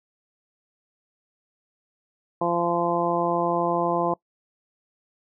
harmonic tone, 172.1 Hz, F3, 25 cents flat, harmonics 1 / 2 / 3 / 4 / 5 / 6, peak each -31 / -27 / -28 / -27 / -29 / -28 dBFS, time 2.41-4.14 s, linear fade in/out 5 ms, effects noise-tail reverb RT60 0.1 s tail -23 dB re dry

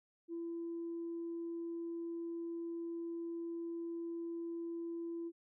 sine tone, 336.6 Hz, E4, 36 cents sharp, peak -38 dBFS, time 0.28-5.32 s, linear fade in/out 50 ms, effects tanh soft clip ceiling -35 dBFS

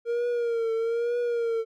triangle tone with vibrato, 466.2 Hz, A#4, in tune, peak -22 dBFS, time 0.05-1.65 s, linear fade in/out 50 ms, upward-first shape triangle, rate 1.1 Hz, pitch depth 67 cents each way, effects none

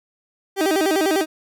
30% pulse tone with vibrato, 350 Hz, F4, 4 cents sharp, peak -14 dBFS, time 0.56-1.26 s, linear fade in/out 50 ms, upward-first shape square, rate 10 Hz, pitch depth 190 cents each way, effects none

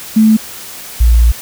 sine tone pair in turn, 218.5 / 57.87 Hz, A3 / A#1, -12 / -12 cents, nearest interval octave + major seventh, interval 2300 cents, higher first, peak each -4 dBFS, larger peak neither, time 0.16-0.37 / 1-1.32 s, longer second, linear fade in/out 10 ms, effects white hiss -29 dBFS RMS until 1.41 s

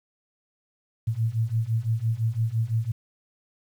sine beating tone pair, 110 / 115.9 Hz, A2 / A#2, 0 / -10 cents, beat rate 5.9 Hz, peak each -26 / -25 dBFS, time 1.07-2.92 s, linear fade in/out 10 ms, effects 9-bit

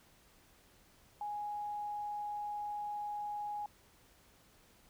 sine tone, 830 Hz, G#5, 1 cent flat, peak -37 dBFS, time 1.21-3.66 s, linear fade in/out 2 ms, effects pink hiss -65 dBFS RMS until 4.89 s

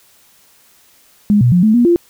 sine tone with pitch steps, 206.7 / 122.1 / 177.5 / 216.9 / 240.6 / 345.1 Hz, G#3 / B2 / F3 / A3 / B3 / F4, -8 / -19 / +28 / -25 / -45 / -21 cents, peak -7 dBFS, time 1.3-1.96 s, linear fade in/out 0 ms, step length 110 ms, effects white hiss -50 dBFS RMS until 2.09 s

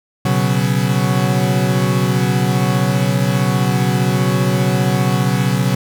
40% pulse chord, B suspended second, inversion none, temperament equal, 123.47 / 138.59 / 185 Hz, B2 / C#3 / F#3, 0 / 0 / 0 cents, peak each -17 dBFS, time 0.25-5.75 s, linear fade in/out 5 ms, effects none

